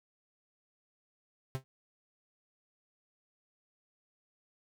45% pulse tone with exponential decay, 131.9 Hz, C3, 14 cents sharp, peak -29 dBFS, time 1.55-1.64 s, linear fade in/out 0 ms, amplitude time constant 18 ms, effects none

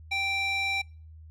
square tone with band-pass filter, 784 Hz, G5, in tune, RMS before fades -29 dBFS, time 0.11-0.82 s, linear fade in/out 10 ms, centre 2900 Hz, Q 4.8, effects noise-tail reverb RT60 0.4 s tail -26 dB re dry + added 79 Hz sine -45 dBFS peak until 1.3 s

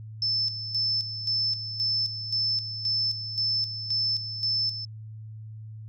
sine tone with tremolo, 5274 Hz, E8, in tune, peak -23 dBFS, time 0.22-4.85 s, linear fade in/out 2 ms, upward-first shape square, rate 1.9 Hz, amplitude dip 65%, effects added 109 Hz sine -38 dBFS peak until 5.88 s

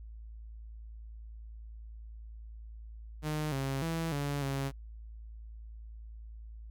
sawtooth tone with pitch steps, 152.8 / 135.6 / 164.3 / 142.8 / 137.1 Hz, D#3 / C#3 / E3 / D3 / C#3, -31 / -38 / -5 / -48 / -19 cents, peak -28 dBFS, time 3.22-4.72 s, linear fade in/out 50 ms, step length 300 ms, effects added 55 Hz sine -44 dBFS peak until 6.7 s

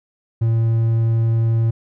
triangle tone, 113.9 Hz, A#2, 40 cents flat, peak -12 dBFS, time 0.41-1.71 s, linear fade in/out 10 ms, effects none

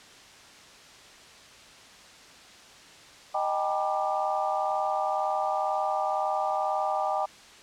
sine tone cluster, 621 / 782 / 864 / 975 / 1189 Hz, D#5 / G5 / A5 / B5 / D6, -3 / -4 / -32 / -23 / +21 cents, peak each -31 / -28 / -35 / -35 / -33 dBFS, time 3.34-7.26 s, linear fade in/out 10 ms, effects white hiss -50 dBFS RMS until 7.62 s + low-pass 6000 Hz 12 dB/octave

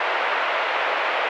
pink band-pass noise, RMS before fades -23 dBFS, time 0-1.29 s, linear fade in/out 5 ms, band 550 to 2700 Hz, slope 24 dB/octave, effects none

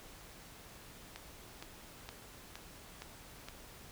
click train, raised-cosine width 0.2 ms, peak -27 dBFS, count 6, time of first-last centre 1.16-3.486 s, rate 2.15 Hz, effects pink hiss -54 dBFS RMS until 3.91 s

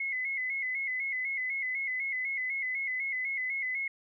sine tone with vibrato, 2093 Hz, C7, in tune, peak -30 dBFS, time 0-3.88 s, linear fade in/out 5 ms, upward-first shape square, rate 4 Hz, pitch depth 64 cents each way, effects none

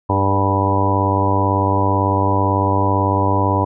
harmonic tone with a mistuned harmonic, 98 Hz, G2, in tune, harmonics 1 / 2 / 3 / 4 / 5 / 6 / 7 / 8 / 9 / 10, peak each -18 / -28 / -22 / -26 / -26 / -25 / -29 / -26 / -25 / -19 dBFS, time 0.09-3.65 s, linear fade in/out 10 ms, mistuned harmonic 5, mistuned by -20 cents, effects none

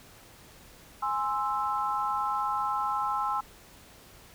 sine chord, Ab augmented, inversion none, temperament equal, 830.6 / 1046.5 / 1318.5 Hz, Ab5 / C6 / E6, 0 / 0 / 0 cents, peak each -31 dBFS, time 1.02-3.41 s, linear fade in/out 10 ms, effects pink hiss -53 dBFS RMS until 4.34 s

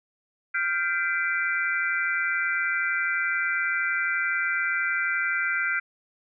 sine chord, G dominant seventh, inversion third, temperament equal with one note detuned, 1396.9 / 1568 / 2022 / 2349 Hz, F6 / G6 / B6 / D7, 0 / 0 / +40 / 0 cents, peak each -28 / -28 / -29 / -31 dBFS, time 0.54-5.8 s, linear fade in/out 10 ms, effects none

